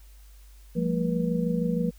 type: tone cluster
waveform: sine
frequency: 174.9 / 201.3 / 227.7 / 483.5 Hz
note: F3 / G3 / A#3 / B4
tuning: +3 / +46 / -40 / -37 cents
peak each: -26 / -32 / -29 / -31 dBFS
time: 0.75-1.91 s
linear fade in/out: 20 ms
effects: added 50 Hz sine -47 dBFS peak until 1.98 s + white hiss -60 dBFS RMS until 1.98 s